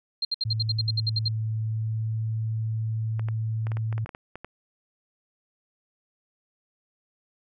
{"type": "tone bursts", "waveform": "sine", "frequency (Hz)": 4186, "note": "C8", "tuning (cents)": 0, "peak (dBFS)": -23, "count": 12, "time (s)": [0.22, 1.284], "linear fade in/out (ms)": 5, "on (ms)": 30, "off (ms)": 64}
{"type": "tone with pitch glide", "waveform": "sine", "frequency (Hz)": [110, 110.83], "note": ["A2", "A2"], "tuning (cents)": [0, 13], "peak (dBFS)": -25, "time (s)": [0.45, 4.05], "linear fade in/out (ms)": 10, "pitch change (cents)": 13, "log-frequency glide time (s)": [1.62, 2.17]}
{"type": "clicks", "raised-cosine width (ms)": 0.5, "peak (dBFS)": -23, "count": 12, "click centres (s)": [3.195, 3.286, 3.669, 3.718, 3.77, 3.927, 3.98, 4.06, 4.092, 4.149, 4.356, 4.446]}
{"effects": []}